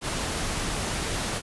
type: noise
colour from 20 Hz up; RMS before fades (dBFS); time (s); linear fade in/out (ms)
pink; -29; 0.01-1.42; 50
effects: resampled to 24000 Hz